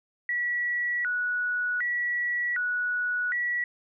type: tone with vibrato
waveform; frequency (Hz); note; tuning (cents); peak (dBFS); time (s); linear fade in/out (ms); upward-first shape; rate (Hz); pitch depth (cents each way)
sine; 1686; G#6; +26; -25; 0.29-3.64; 2; square; 0.66; 240
effects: none